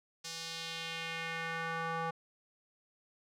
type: tone with band-pass filter sweep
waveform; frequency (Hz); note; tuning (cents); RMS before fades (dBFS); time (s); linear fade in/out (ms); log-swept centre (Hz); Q
square; 164.7; E3; -1; -39; 0.24-2.11; 10; 5500 to 1000; 1.7
effects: none